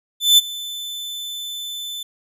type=tone with ADSR envelope; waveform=40% pulse; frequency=3520 Hz; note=A7; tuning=in tune; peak=-6 dBFS; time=0.2-2.03 s; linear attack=180 ms; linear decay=23 ms; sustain=-20 dB; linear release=4 ms; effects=none